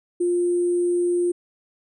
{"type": "tone with sample-and-hold", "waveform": "sine", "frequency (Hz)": 351.1, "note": "F4", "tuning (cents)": 9, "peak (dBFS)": -18, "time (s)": [0.2, 1.32], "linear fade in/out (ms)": 10, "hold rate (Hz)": 8820, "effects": ["resampled to 24000 Hz"]}